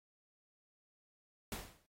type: noise with exponential decay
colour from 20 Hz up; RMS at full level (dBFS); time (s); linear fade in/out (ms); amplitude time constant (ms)
pink; -39; 1.52-1.86; 1; 73
effects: noise-tail reverb RT60 0.1 s tail -23 dB re dry + AAC 48 kbps